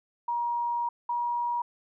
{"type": "tone pair in turn", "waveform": "sine", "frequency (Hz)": [950, 956.1], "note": ["A#5", "A#5"], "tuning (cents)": [33, 44], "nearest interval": "unison", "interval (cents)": 11, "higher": "second", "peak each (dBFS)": -26, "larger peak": "neither", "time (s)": [[0.28, 0.89], [1.09, 1.62]], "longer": "first", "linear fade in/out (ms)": 5, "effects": []}